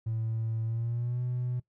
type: tone with pitch glide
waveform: triangle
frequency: 112.3 to 123.89 Hz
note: A2 to B2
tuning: +36 to +6 cents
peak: -26 dBFS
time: 0.06-1.6 s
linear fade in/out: 10 ms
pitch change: +170 cents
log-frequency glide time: 0.64-1.22 s
effects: noise-tail reverb RT60 0.1 s tail -20 dB re dry + tanh soft clip ceiling -24 dBFS